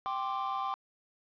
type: chord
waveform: triangle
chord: G suspended fourth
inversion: none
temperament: equal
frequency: 784 / 1046.5 / 1174.7 Hz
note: G5 / C6 / D6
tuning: 0 / 0 / 0 cents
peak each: -34 dBFS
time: 0.06-0.74 s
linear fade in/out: 0 ms
effects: resampled to 11025 Hz + 9-bit